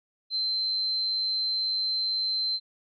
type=tone; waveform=sine; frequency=4101 Hz; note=C8; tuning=36 cents flat; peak=-25 dBFS; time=0.3-2.6 s; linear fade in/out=50 ms; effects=none